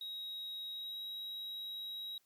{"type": "tone with pitch glide", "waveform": "triangle", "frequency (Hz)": [3804, 3835], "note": ["A#7", "A#7"], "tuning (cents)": [34, 48], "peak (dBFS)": -40, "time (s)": [0.01, 2.18], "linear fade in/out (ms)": 2, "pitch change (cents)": 14, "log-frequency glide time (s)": [0.71, 0.98], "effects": ["white hiss -75 dBFS RMS until 2.25 s"]}